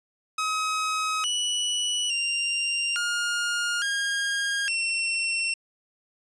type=tone with pitch steps; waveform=sawtooth; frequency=1271 / 2948 / 2782 / 1420 / 1623 / 2712 Hz; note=D#6 / F#7 / F7 / F6 / G#6 / E7; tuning=+36 / -7 / -7 / +28 / -40 / +49 cents; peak=-21 dBFS; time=0.38-5.54 s; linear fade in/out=5 ms; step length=860 ms; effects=resampled to 22050 Hz